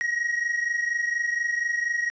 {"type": "tone pair together", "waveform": "triangle", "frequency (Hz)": [1889.8, 1914], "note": ["A#6", "A#6"], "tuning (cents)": [23, 45], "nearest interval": "unison", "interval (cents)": 22, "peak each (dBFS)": [-23, -28], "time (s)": [0.01, 2.1], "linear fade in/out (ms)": 0, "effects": ["resampled to 16000 Hz", "10-bit"]}